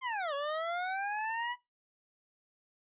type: linear two-way sweep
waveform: 25% pulse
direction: down then up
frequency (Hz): 1070 to 554.4 to 986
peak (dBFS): -29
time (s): 0.01-1.56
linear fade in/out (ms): 50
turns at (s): 0.34
effects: noise-tail reverb RT60 0.2 s tail -19 dB re dry + resampled to 8000 Hz